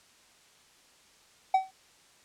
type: tone with exponential decay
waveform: triangle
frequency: 761 Hz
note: F#5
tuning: 48 cents sharp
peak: -15 dBFS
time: 1.54-1.71 s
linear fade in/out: 5 ms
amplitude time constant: 36 ms
effects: white hiss -60 dBFS RMS until 2.24 s + low-pass 8000 Hz 12 dB/octave